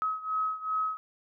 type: beating tone pair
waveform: sine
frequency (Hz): 1276 / 1278.6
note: D#6 / D#6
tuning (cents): +43 / +47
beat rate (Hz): 2.6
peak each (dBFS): -30 / -33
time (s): 0.02-0.97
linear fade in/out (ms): 0
effects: none